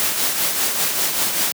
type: noise with tremolo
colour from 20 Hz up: white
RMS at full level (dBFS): -18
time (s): 0-1.52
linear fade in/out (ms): 0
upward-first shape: triangle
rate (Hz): 5.1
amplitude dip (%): 50
effects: high-pass 150 Hz 12 dB/octave